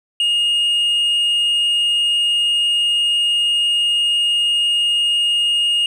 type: tone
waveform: sine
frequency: 2851 Hz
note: F7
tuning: 35 cents sharp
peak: -11 dBFS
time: 0.2-5.86 s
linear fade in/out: 2 ms
effects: tanh soft clip ceiling -13 dBFS + 8-bit